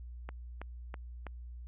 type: click train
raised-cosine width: 0.5 ms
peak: -27 dBFS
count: 4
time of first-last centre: 0.29-1.267 s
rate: 3.07 Hz
effects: added 60 Hz sine -43 dBFS peak until 1.67 s + resampled to 8000 Hz